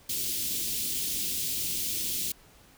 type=band-stop noise; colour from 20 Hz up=white; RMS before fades=-31 dBFS; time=0.09-2.32 s; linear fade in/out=5 ms; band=380 to 2800 Hz; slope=24 dB/octave; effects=pink hiss -57 dBFS RMS until 2.77 s